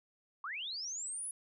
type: linear sweep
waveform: sine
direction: up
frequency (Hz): 1047 to 10570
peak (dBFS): -38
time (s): 0.44-1.31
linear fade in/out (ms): 2
effects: none